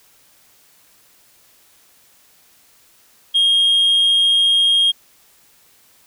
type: tone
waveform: sine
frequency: 3243 Hz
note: G#7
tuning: 42 cents flat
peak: -9 dBFS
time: 3.34-4.92 s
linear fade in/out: 20 ms
effects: tanh soft clip ceiling -10 dBFS + white hiss -53 dBFS RMS until 6.06 s